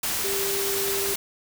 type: tone in noise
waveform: sine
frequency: 395.3 Hz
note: G4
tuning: 15 cents sharp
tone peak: -28 dBFS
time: 0.24-1.14 s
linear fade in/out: 5 ms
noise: white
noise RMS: -27 dBFS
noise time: 0.03-1.16 s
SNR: -4 dB
effects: none